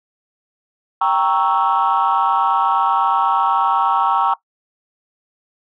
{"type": "chord", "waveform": "sine", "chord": "G diminished seventh", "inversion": "none", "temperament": "equal", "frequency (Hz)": [784, 932.3, 1108.7, 1318.5], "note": ["G5", "Bb5", "Db6", "Fb6"], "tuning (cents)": [0, 0, 0, 0], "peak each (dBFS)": [-18, -17, -18, -19], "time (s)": [1.01, 4.34], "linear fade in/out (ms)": 5, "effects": ["noise-tail reverb RT60 0.1 s tail -18 dB re dry", "tanh soft clip ceiling -7 dBFS"]}